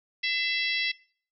harmonic tone with a mistuned harmonic, 664 Hz, E5, 12 cents sharp, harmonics 3 / 4 / 5 / 6 / 7 / 8, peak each -29 / -31 / -33 / -35 / -36 / -37 dBFS, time 0.23-0.92 s, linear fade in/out 10 ms, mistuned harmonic 3, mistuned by +30 cents, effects noise-tail reverb RT60 0.5 s tail -22 dB re dry

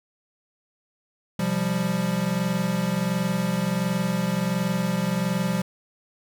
square chord, C suspended fourth, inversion none, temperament equal with one note detuned, 128.94 / 174.61 / 196 Hz, C3 / F3 / G3, -25 / 0 / 0 cents, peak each -32 / -26 / -27 dBFS, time 1.39-5.62 s, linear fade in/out 5 ms, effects none

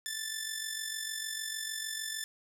10% pulse tone with amplitude modulation, 1760 Hz, A6, in tune, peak -24 dBFS, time 0.06-2.24 s, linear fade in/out 0 ms, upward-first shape sine, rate 46.6 Hz, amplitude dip 55%, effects none

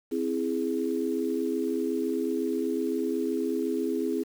sine chord, C augmented, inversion none, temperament equal, 261.6 / 329.6 / 415.3 Hz, C4 / E4 / G#4, 0 / 0 / 0 cents, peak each -30 dBFS, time 0.11-4.24 s, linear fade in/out 20 ms, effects 8-bit

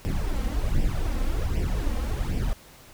brown noise with flanger, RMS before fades -25 dBFS, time 0.05-2.53 s, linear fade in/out 0 ms, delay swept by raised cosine 0.37 to 3.87 ms, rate 1.3 Hz, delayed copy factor +0.85, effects pink hiss -50 dBFS RMS until 2.93 s

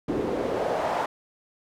pink noise with band-pass filter sweep, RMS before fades -27 dBFS, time 0.08-1.06 s, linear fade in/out 5 ms, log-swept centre 320 to 870 Hz, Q 2.4, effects none

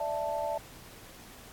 sine chord, D suspended second, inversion none, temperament just, 587.3 / 660.7 / 881 Hz, D5 / E5 / A5, 0 / +4 / +2 cents, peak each -34 dBFS, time 0-0.58 s, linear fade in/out 5 ms, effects pink hiss -51 dBFS RMS until 1.52 s + AAC 64 kbps

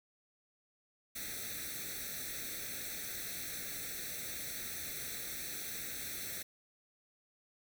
white noise with comb filter, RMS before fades -42 dBFS, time 1.15-6.43 s, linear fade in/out 10 ms, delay 0.5 ms, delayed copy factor +0.95, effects none

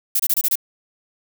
violet noise bursts, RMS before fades -18 dBFS, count 6, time 0.15-0.556 s, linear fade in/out 5 ms, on 46 ms, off 26 ms, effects none

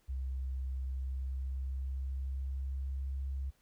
sine tone with pitch glide, 65.41 to 67.44 Hz, C2 to C#2, 0 to -47 cents, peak -34 dBFS, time 0.08-3.51 s, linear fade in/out 20 ms, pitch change +53 cents, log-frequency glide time 0.85-3.21 s, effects pink hiss -72 dBFS RMS until 3.61 s

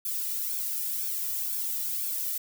violet noise with flanger, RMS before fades -31 dBFS, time 0.05-2.38 s, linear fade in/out 5 ms, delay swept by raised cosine 1 to 1.88 ms, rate 2 Hz, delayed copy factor -0.75, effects none

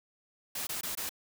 white noise bursts, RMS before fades -36 dBFS, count 4, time 0.55-1.093 s, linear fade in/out 5 ms, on 120 ms, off 21 ms, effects none

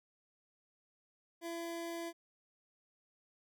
25% pulse tone, 337 Hz, E4, 38 cents sharp, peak -36 dBFS, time 1.41-2.13 s, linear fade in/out 50 ms, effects none

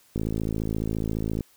click train, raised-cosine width 3 ms, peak -15 dBFS, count 69, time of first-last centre 0.16-1.408 s, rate 54.5 Hz, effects white hiss -59 dBFS RMS until 1.56 s

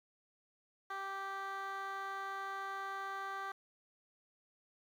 15% pulse tone with band-pass filter, 390.5 Hz, G4, 7 cents flat, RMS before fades -42 dBFS, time 0.9-3.52 s, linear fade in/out 5 ms, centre 1300 Hz, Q 1.4, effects 11-bit

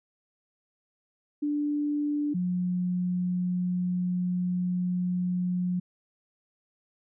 sine tone pair in turn, 293.7 / 179.85 Hz, D4 / F#3, 0 / -49 cents, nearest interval minor sixth, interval 849 cents, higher first, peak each -25 dBFS, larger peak neither, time 1.42-2.34 / 2.34-5.8 s, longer second, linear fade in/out 10 ms, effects none

